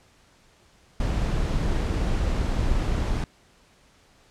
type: noise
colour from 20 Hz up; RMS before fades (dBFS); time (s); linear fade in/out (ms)
brown; -24; 1-3.24; 2
effects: pink hiss -58 dBFS RMS until 4.3 s + low-pass 8000 Hz 12 dB/octave